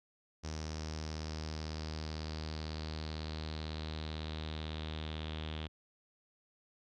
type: tone with low-pass filter sweep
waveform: sawtooth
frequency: 78 Hz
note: D#2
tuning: 5 cents sharp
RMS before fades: -41 dBFS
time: 0.43-5.68 s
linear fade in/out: 20 ms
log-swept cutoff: 5700 to 3400 Hz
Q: 5.3
effects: none